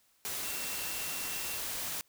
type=tone in noise; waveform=sine; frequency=2712 Hz; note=E7; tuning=49 cents sharp; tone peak=-45 dBFS; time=0.44-1.58 s; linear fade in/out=0 ms; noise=white; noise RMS=-37 dBFS; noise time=0.25-2.01 s; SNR=-11 dB; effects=white hiss -69 dBFS RMS until 2.08 s